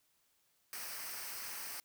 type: noise with comb filter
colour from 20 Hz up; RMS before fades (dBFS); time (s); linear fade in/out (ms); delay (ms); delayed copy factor
white; -44; 0.73-1.8; 0; 0.28; -0.6
effects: white hiss -75 dBFS RMS until 1.84 s